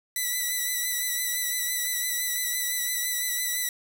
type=tone with vibrato; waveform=5% pulse; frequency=1975.5 Hz; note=B6; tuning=in tune; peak=-16 dBFS; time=0.16-3.69 s; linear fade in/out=2 ms; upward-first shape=sine; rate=5.9 Hz; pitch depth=28 cents each way; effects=8-bit